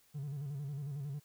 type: tone with vibrato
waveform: triangle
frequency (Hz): 141.9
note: C#3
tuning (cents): +41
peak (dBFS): -35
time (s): 0.14-1.2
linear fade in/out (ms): 20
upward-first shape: square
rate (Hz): 11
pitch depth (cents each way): 77
effects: tanh soft clip ceiling -32 dBFS + white hiss -68 dBFS RMS until 1.24 s